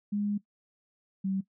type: tone pair in turn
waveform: sine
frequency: 205.5 / 192.36 Hz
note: G#3 / G3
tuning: -18 / -32 cents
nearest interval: minor second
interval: 114 cents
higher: first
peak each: -27 dBFS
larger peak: neither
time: 0.12-0.38 / 1.24-1.41 s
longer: first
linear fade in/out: 10 ms
effects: noise-tail reverb RT60 0.1 s tail -17 dB re dry